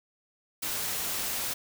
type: noise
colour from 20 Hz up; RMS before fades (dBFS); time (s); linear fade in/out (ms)
white; -32; 0.62-1.54; 10
effects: none